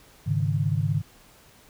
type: chord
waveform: sine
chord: Ab suspended fourth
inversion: none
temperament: equal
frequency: 103.83 / 138.59 / 155.56 Hz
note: Ab2 / Db3 / Eb3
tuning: 0 / 0 / 0 cents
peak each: -26 dBFS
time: 0.26-1.02 s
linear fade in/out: 20 ms
effects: pink hiss -54 dBFS RMS until 1.69 s

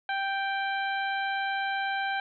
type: harmonic tone with a mistuned harmonic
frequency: 784 Hz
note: G5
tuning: in tune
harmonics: 1 / 2 / 3 / 4 / 5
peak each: -30 / -31 / -38 / -41 / -44 dBFS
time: 0.09-2.2 s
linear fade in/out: 2 ms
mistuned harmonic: 5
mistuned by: +20 cents
effects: none

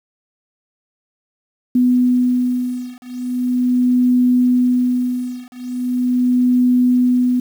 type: beating tone pair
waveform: sine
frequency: 248.6 / 249 Hz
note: B3 / B3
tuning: +12 / +14 cents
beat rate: 0.4 Hz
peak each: -16 dBFS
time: 1.75-7.4 s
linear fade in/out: 5 ms
effects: 7-bit

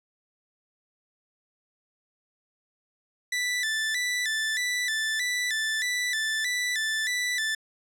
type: tone with vibrato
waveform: sawtooth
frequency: 1864.7 Hz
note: A#6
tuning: in tune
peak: -22 dBFS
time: 3.32-7.55 s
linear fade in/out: 5 ms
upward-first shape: square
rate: 1.6 Hz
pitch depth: 100 cents each way
effects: low-pass 10000 Hz 12 dB/octave

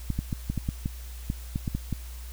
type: clicks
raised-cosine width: 5 ms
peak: -15 dBFS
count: 12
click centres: 0.103 / 0.19 / 0.328 / 0.5 / 0.577 / 0.689 / 0.859 / 1.301 / 1.559 / 1.678 / 1.75 / 1.927 s
effects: added 60 Hz sine -37 dBFS peak until 2.32 s + white hiss -49 dBFS RMS until 2.32 s

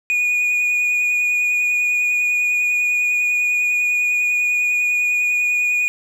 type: tone with vibrato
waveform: triangle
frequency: 2457 Hz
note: D#7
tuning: 22 cents flat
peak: -14 dBFS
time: 0.1-5.88 s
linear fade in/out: 0 ms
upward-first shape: sine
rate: 10 Hz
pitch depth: 11 cents each way
effects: none

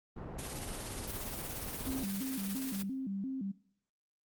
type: low-pass noise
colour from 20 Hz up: pink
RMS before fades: -43 dBFS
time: 0.16-2.05 s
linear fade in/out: 5 ms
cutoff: 910 Hz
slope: 12 dB/octave
type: noise with tremolo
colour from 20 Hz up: white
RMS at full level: -40 dBFS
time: 0.38-2.83 s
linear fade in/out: 10 ms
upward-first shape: triangle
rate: 17 Hz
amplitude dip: 50%
type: tone with vibrato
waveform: sine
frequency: 228 Hz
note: A#3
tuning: 38 cents flat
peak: -35 dBFS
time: 1.86-3.52 s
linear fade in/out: 10 ms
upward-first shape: square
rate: 2.9 Hz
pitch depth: 260 cents each way
effects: noise-tail reverb RT60 0.6 s tail -21 dB re dry + Opus 24 kbps

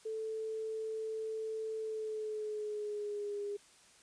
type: tone with pitch glide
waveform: sine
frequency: 440 to 408.2 Hz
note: A4 to G#4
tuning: 0 to -30 cents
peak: -36 dBFS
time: 0.05-3.57 s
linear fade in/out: 10 ms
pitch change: -130 cents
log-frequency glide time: 1.78-3.42 s
effects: white hiss -62 dBFS RMS until 4.02 s + resampled to 22050 Hz

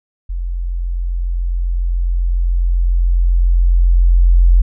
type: tone with level ramp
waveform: sine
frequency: 43.65 Hz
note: F1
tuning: in tune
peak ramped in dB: -18 to -5 dBFS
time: 0.29-4.62 s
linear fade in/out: 10 ms
effects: none

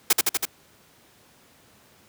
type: noise with echo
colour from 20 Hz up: white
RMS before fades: -17 dBFS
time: 0.1-0.13 s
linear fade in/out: 5 ms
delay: 81 ms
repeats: 4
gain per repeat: -2 dB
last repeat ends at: 0.454 s
effects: pink hiss -56 dBFS RMS until 2.08 s + high-pass 100 Hz 12 dB/octave

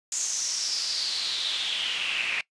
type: noise with band-pass filter sweep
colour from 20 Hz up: pink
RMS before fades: -29 dBFS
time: 0.12-2.41 s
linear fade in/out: 2 ms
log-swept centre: 6900 to 2400 Hz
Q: 5.7
effects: noise-tail reverb RT60 0.1 s tail -21 dB re dry + resampled to 22050 Hz

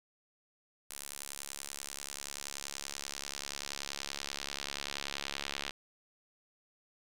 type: tone with band-pass filter sweep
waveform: sawtooth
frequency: 70.4 Hz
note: C#2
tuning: 27 cents sharp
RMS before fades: -42 dBFS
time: 0.9-5.71 s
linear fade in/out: 5 ms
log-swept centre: 10000 to 3400 Hz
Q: 1.2
effects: none

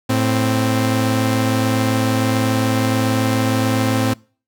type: tone pair together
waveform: sawtooth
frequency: 110 / 261.5 Hz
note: A2 / C4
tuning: 0 / -1 cents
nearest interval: octave + minor third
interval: 1499 cents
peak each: -14 dBFS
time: 0.09-4.14 s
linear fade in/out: 10 ms
effects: noise-tail reverb RT60 0.4 s tail -25 dB re dry

